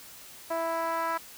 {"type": "tone with band-pass filter sweep", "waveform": "10% pulse", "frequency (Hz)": 329.9, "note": "E4", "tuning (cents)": 1, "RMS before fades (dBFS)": -30, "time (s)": [0.5, 1.18], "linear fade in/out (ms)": 10, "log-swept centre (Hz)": [680, 1100], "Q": 1.8, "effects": ["white hiss -48 dBFS RMS until 1.37 s"]}